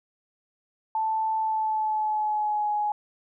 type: tone with pitch glide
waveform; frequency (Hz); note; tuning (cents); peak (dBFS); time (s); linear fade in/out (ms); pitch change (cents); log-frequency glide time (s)
sine; 880 to 837.4; A5 to G#5; 0 to +14; -23; 0.95-2.92; 2; -86; 1.38-2.7
effects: none